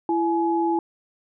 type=tone pair together; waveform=sine; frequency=335.3 / 845 Hz; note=E4 / G#5; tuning=+30 / +30 cents; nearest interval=octave + major third; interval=1600 cents; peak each=-21 / -23 dBFS; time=0.09-0.79 s; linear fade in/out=2 ms; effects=none